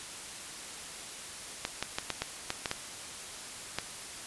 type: clicks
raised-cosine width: 0.2 ms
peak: -13 dBFS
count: 9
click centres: 1.651 / 1.826 / 1.985 / 2.103 / 2.22 / 2.504 / 2.658 / 2.714 / 3.786 s
effects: white hiss -43 dBFS RMS until 4.26 s + resampled to 24000 Hz